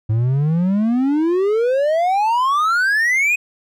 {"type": "exponential sweep", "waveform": "triangle", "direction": "up", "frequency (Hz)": [106.2, 2536], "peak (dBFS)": -12, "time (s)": [0.09, 3.36], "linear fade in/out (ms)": 10, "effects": []}